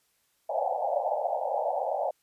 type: band-pass noise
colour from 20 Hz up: white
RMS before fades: -29 dBFS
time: 0.49-2.11 s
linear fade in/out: 10 ms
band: 520 to 850 Hz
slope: 96 dB/octave
effects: white hiss -71 dBFS RMS until 2.22 s + resampled to 32000 Hz